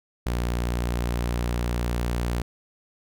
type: tone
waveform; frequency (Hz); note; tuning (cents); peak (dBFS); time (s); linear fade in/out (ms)
sawtooth; 59.6; A#1; +39; -20; 0.26-2.42; 5
effects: none